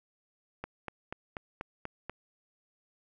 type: click train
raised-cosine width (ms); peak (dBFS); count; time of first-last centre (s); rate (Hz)
0.5; -22; 7; 0.64-2.096; 4.12
effects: none